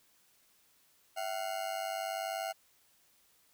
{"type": "ring-modulated tone", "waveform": "40% pulse", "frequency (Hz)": 712, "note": "F5", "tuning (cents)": 33, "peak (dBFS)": -31, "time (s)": [1.16, 2.53], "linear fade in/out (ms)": 20, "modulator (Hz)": 50.2, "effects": ["white hiss -68 dBFS RMS until 3.53 s"]}